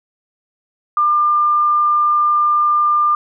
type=tone; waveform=sine; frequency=1198 Hz; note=D6; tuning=34 cents sharp; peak=-11 dBFS; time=0.97-3.15 s; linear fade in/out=2 ms; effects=none